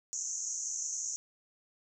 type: band-pass noise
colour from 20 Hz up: white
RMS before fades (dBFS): -37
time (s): 0.13-1.16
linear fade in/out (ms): 0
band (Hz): 6000 to 7000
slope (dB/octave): 96
effects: none